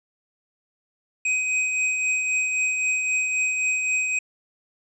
square tone with tremolo, 2515 Hz, D#7, 18 cents sharp, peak -20 dBFS, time 1.25-4.19 s, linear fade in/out 5 ms, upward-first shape triangle, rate 3.8 Hz, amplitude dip 40%, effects resampled to 22050 Hz

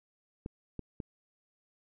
clicks, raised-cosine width 3 ms, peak -25 dBFS, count 3, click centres 0.461 / 0.793 / 1.002 s, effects none

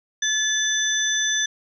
sine tone cluster, 1726 / 3512 / 6060 Hz, A6 / A7 / F#8, -34 / -4 / +40 cents, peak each -24 dBFS, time 0.22-1.46 s, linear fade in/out 5 ms, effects none

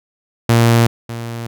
sawtooth tone with echo, 116.54 Hz, A#2, in tune, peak -5 dBFS, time 0.49-0.87 s, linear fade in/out 5 ms, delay 600 ms, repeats 1, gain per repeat -15 dB, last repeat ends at 1.47 s, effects none

